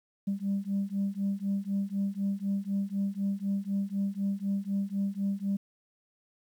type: beating tone pair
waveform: sine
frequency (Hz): 196 / 200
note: G3 / G3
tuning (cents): 0 / +35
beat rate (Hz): 4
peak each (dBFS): -30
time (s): 0.27-5.57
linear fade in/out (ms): 10
effects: tanh soft clip ceiling -23 dBFS + 10-bit